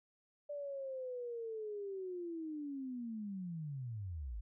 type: linear sweep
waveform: sine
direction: down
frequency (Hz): 587.3 to 47.13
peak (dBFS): -40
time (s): 0.49-4.41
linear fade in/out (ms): 10
effects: none